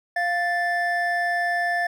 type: tone pair together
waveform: triangle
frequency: 698.5 / 1760 Hz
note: F5 / A6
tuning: 0 / 0 cents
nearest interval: octave + major third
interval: 1600 cents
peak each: -22 dBFS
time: 0.16-1.87 s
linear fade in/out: 5 ms
effects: none